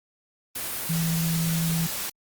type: tone in noise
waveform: sine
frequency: 164.81 Hz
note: E3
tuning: in tune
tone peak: -23 dBFS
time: 0.89-1.87 s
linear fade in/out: 10 ms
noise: white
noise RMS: -31 dBFS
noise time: 0.55-2.1 s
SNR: +5 dB
effects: Opus 32 kbps